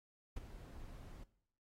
brown noise with ADSR envelope, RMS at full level -41 dBFS, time 0.36-1.24 s, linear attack 9 ms, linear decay 21 ms, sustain -11 dB, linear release 9 ms, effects noise-tail reverb RT60 0.7 s tail -18 dB re dry + AAC 48 kbps

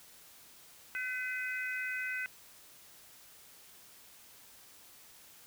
harmonic tone, 506 Hz, B4, 42 cents sharp, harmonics 3 / 4 / 5, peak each -37 / -39 / -41 dBFS, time 0.95-2.26 s, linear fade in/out 0 ms, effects white hiss -57 dBFS RMS until 5.46 s

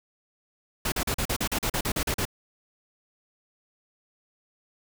pink noise bursts, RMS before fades -27 dBFS, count 13, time 0.85-2.253 s, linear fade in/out 5 ms, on 71 ms, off 40 ms, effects none

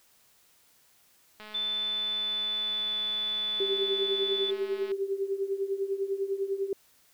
click train, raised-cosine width 0.3 ms, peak -30 dBFS, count 750, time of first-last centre 1.4-4.916 s, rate 213 Hz
sine tone with pitch glide, 3520 to 3482 Hz, A7 to A7, 0 to -19 cents, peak -28 dBFS, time 1.54-4.51 s, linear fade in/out 10 ms, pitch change -19 cents, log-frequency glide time 1.64-2.97 s
sine tone with tremolo, 392 Hz, G4, in tune, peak -24 dBFS, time 3.6-6.73 s, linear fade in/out 2 ms, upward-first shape triangle, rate 10 Hz, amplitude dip 85%
effects white hiss -63 dBFS RMS until 7.13 s

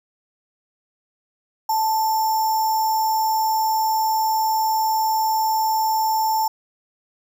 sine tone with sample-and-hold, 880 Hz, A5, in tune, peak -17 dBFS, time 1.69-6.48 s, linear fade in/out 5 ms, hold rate 6300 Hz, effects none

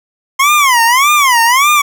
25% pulse tone with vibrato, 1053 Hz, C6, 11 cents sharp, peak -3 dBFS, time 0.39-1.82 s, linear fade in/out 10 ms, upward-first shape sine, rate 1.7 Hz, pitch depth 240 cents each way, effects none

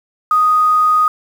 sine tone with quantisation, 1244.5 Hz, D#6, in tune, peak -9 dBFS, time 0.31-1.08 s, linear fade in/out 2 ms, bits 6, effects none

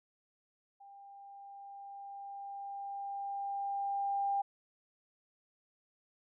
sine tone with level ramp, 797 Hz, G5, 28 cents sharp, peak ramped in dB -52 to -29 dBFS, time 0.8-4.42 s, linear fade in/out 10 ms, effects none

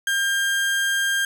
35% pulse tone, 1600 Hz, G6, 35 cents sharp, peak -18 dBFS, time 0.07-1.25 s, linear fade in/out 2 ms, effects none

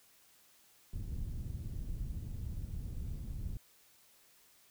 pink low-pass noise, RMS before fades -40 dBFS, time 0.93-3.57 s, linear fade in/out 2 ms, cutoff 120 Hz, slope 12 dB/octave, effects white hiss -65 dBFS RMS until 4.7 s

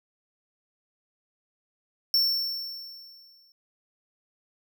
square tone with exponential decay, 5420 Hz, E8, 47 cents sharp, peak -19 dBFS, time 2.14-3.52 s, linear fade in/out 1 ms, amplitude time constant 300 ms, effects none

